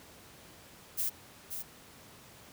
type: noise with echo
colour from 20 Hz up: violet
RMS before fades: -32 dBFS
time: 0.97-1.1 s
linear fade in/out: 20 ms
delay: 530 ms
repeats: 1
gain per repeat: -7 dB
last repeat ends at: 1.63 s
effects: pink hiss -54 dBFS RMS until 2.52 s + high-pass 80 Hz 12 dB/octave